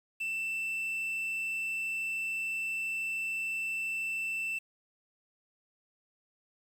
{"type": "tone with quantisation", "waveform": "triangle", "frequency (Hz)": 2667, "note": "E7", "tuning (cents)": 20, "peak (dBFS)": -30, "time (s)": [0.2, 4.59], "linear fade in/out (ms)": 10, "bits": 9, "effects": []}